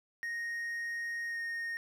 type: tone with pitch glide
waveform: triangle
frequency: 1864.7 to 1850.8 Hz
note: A#6 to A#6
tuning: 0 to -13 cents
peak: -33 dBFS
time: 0.23-1.77 s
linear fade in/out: 0 ms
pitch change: -13 cents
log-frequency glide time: 1.27-1.39 s
effects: none